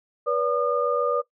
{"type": "tone cluster", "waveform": "sine", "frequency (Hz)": [486.9, 574, 1215], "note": ["B4", "D5", "D#6"], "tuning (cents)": [-25, -40, -42], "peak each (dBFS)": [-24, -25, -26], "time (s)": [0.26, 1.22], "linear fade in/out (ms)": 20, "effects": ["noise-tail reverb RT60 0.1 s tail -17 dB re dry"]}